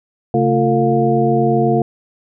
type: tone cluster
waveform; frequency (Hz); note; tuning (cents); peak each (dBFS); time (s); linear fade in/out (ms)
sine; 136.3 / 224.4 / 350.4 / 449.9 / 705; C#3 / A3 / F4 / A4 / F5; -29 / +34 / +6 / +39 / +16; -18; 0.34-1.82; 2
effects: none